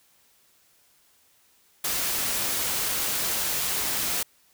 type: noise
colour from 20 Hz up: white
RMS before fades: -27 dBFS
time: 1.84-4.23 s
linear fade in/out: 5 ms
effects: white hiss -62 dBFS RMS until 4.53 s

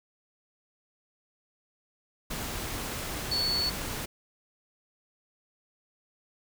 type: tone in noise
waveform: sine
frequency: 4435 Hz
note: C#8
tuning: in tune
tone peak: -26 dBFS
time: 3.31-3.7 s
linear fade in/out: 10 ms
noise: pink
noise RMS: -35 dBFS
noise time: 2.3-4.06 s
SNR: +6 dB
effects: none

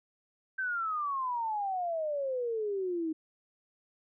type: exponential sweep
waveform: sine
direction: down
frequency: 1568 to 311.1 Hz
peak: -30 dBFS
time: 0.58-3.13 s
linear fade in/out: 10 ms
effects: none

